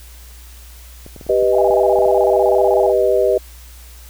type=clicks; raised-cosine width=2 ms; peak=-22 dBFS; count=9; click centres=1.064 / 1.163 / 1.212 / 1.266 / 1.304 / 1.426 / 1.703 / 1.988 / 2.06 s
type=chord; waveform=sine; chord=G augmented; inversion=none; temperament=equal; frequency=392 / 493.9 / 622.3 Hz; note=G4 / B4 / D#5; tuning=0 / 0 / 0 cents; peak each=-16 dBFS; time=1.29-3.38 s; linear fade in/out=5 ms
type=tone with vibrato; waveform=sine; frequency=739 Hz; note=F#5; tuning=2 cents flat; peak=-17 dBFS; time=1.52-2.93 s; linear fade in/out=50 ms; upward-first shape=square; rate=16 Hz; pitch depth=190 cents each way
effects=added 60 Hz sine -37 dBFS peak until 4.09 s + white hiss -44 dBFS RMS until 4.09 s